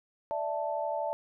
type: chord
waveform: sine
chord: D suspended second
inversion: none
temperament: equal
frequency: 587.3 / 659.3 / 880 Hz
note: D5 / E5 / A5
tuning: 0 / 0 / 0 cents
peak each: -34 dBFS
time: 0.31-1.13 s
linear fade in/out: 0 ms
effects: none